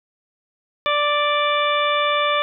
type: harmonic tone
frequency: 587.3 Hz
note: D5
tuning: in tune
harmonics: 1 / 2 / 3 / 4 / 5 / 6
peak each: -22 / -20 / -28 / -25 / -30 / -26 dBFS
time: 0.86-2.42 s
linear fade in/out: 0 ms
effects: none